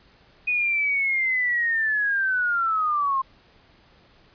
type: linear sweep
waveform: sine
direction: down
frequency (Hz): 2489 to 1050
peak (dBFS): -20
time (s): 0.47-3.22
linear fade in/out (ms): 10
effects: pink hiss -56 dBFS RMS until 4.34 s + resampled to 11025 Hz